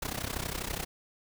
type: noise with amplitude modulation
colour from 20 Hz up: pink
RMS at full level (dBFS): -32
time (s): 0.02-0.85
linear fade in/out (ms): 5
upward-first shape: sine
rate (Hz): 32.3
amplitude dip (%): 85
effects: none